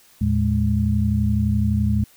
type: tone cluster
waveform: sine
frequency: 79.6 / 111.4 / 208.2 Hz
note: D#2 / A2 / G#3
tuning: +40 / +22 / +5 cents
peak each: -21 dBFS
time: 0.21-2.04 s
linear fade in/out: 5 ms
effects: white hiss -53 dBFS RMS until 2.16 s